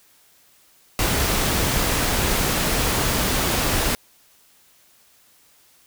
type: noise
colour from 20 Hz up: pink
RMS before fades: -21 dBFS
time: 0.99-3.95 s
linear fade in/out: 0 ms
effects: white hiss -56 dBFS RMS until 5.86 s